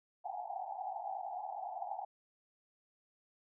white band-pass noise, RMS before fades -42 dBFS, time 0.24-2.05 s, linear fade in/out 5 ms, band 700 to 840 Hz, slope 96 dB/octave, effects none

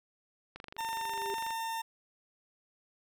click train, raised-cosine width 0.3 ms, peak -28 dBFS, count 24, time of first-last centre 0.56-1.507 s, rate 24.3 Hz
sine tone with exponential growth, 398.5 Hz, G4, 28 cents sharp, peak -34 dBFS, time 0.74-1.34 s, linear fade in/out 2 ms, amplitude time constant 130 ms
40% pulse tone, 906 Hz, A#5, 50 cents flat, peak -33 dBFS, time 0.78-1.82 s, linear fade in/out 10 ms
effects none

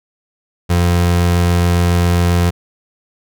30% pulse tone, 87.3 Hz, F2, in tune, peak -8 dBFS, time 0.69-2.51 s, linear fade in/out 20 ms, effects none

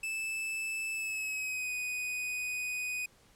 45% pulse tone with pitch glide, 2629 to 2490 Hz, E7 to D#7, -5 to +1 cents, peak -33 dBFS, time 0.03-3.06 s, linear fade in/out 5 ms, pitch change -94 cents, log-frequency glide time 0.94-1.73 s, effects pink hiss -63 dBFS RMS until 3.35 s + low-pass 12000 Hz 12 dB/octave

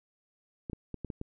clicks, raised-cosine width 3 ms, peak -24 dBFS, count 6, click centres 0.698 / 0.732 / 0.943 / 1.047 / 1.102 / 1.214 s, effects none

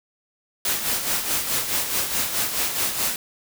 white noise with tremolo, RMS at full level -22 dBFS, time 0.65-3.16 s, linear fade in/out 2 ms, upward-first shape sine, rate 4.7 Hz, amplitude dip 55%, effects none

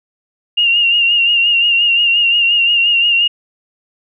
sine tone with vibrato, 2804 Hz, F7, 6 cents sharp, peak -9 dBFS, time 0.57-3.28 s, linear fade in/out 10 ms, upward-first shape sine, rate 5.7 Hz, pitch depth 43 cents each way, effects none

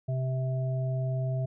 harmonic tone, 130.3 Hz, C3, 7 cents flat, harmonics 1 / 3 / 5, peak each -27 / -44 / -37 dBFS, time 0.08-1.46 s, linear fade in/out 10 ms, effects none

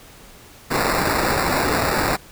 white noise with sample-and-hold, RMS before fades -20 dBFS, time 0.7-2.17 s, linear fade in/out 20 ms, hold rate 3150 Hz, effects pink hiss -45 dBFS RMS until 2.31 s

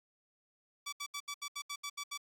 10% pulse tone bursts, 1150 Hz, D6, 37 cents flat, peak -30 dBFS, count 10, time 0.86-2.177 s, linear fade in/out 10 ms, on 66 ms, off 73 ms, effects AAC 48 kbps

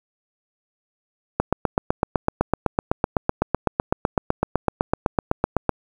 click train, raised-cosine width 1 ms, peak -3 dBFS, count 35, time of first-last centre 1.4-5.693 s, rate 7.92 Hz, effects 7-bit

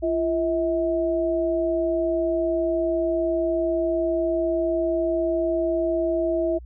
sine tone pair together, 341.4 / 644 Hz, F4 / E5, -39 / -41 cents, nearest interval major seventh, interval 1098 cents, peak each -23 dBFS, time 0.02-6.59 s, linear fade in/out 20 ms, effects added 60 Hz sine -38 dBFS peak until 6.65 s

